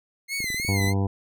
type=tone with vibrato; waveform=sawtooth; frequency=2110 Hz; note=C7; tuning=14 cents sharp; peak=-23 dBFS; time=0.28-0.94 s; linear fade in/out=50 ms; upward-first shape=sine; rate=3.1 Hz; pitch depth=94 cents each way
type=clicks; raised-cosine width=3 ms; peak=-24 dBFS; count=10; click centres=0.404 / 0.443 / 0.503 / 0.545 / 0.599 / 0.649 / 0.69 / 0.802 / 0.844 / 0.879 s
type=harmonic tone; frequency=98 Hz; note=G2; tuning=in tune; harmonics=1 / 2 / 3 / 4 / 5 / 7 / 8 / 9 / 10; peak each=-22 / -28 / -32 / -34 / -36 / -39 / -40 / -41 / -42 dBFS; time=0.68-1.07 s; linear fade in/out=5 ms
effects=none